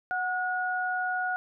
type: tone pair together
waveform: sine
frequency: 737.7 / 1450 Hz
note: F#5 / F#6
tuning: -5 / -35 cents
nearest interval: octave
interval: 1170 cents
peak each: -30 / -29 dBFS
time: 0.11-1.36 s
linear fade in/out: 0 ms
effects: none